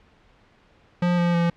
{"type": "tone with pitch steps", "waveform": "square", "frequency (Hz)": [176.1, 173.37, 170.69], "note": ["F3", "F3", "F3"], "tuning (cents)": [15, -12, -39], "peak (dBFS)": -19, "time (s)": [1.02, 1.5], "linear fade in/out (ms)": 5, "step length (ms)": 160, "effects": ["pink hiss -57 dBFS RMS until 1.56 s", "low-pass 3000 Hz 12 dB/octave"]}